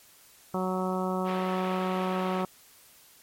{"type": "harmonic tone", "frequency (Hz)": 185.6, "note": "F#3", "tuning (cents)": 6, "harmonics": [1, 2, 3, 4, 5, 6, 7], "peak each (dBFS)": [-30, -33, -35, -36, -37, -38, -38], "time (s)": [0.54, 2.45], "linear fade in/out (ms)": 2}
{"type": "band-pass noise", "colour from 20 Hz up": "white", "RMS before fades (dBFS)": -41, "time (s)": [1.24, 2.46], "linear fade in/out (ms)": 50, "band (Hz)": [300, 3000], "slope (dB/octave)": 24}
{"effects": ["white hiss -56 dBFS RMS until 3.22 s", "MP3 64 kbps"]}